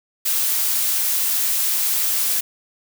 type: noise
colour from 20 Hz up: blue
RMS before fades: -20 dBFS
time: 0.25-2.41 s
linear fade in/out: 10 ms
effects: none